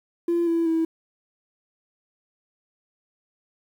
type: tone with pitch steps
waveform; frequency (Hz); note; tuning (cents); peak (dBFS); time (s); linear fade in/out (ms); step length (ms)
triangle; 341.8 / 333.6 / 325.6; F4 / E4 / E4; -37 / +21 / -21; -16; 0.28-0.85; 5; 190
effects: tanh soft clip ceiling -16 dBFS + 9-bit